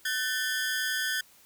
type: ring-modulated tone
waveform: sawtooth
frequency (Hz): 1644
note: G#6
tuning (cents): -18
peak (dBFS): -21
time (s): 0.05-1.21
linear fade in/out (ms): 5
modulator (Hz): 131
effects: white hiss -58 dBFS RMS until 1.45 s